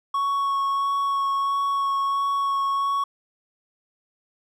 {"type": "tone with vibrato", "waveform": "triangle", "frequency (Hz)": 1108.7, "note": "C#6", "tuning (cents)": 0, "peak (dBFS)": -19, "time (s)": [0.14, 3.04], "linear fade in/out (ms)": 5, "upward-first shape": "sine", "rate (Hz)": 1.5, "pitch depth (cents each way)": 10, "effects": []}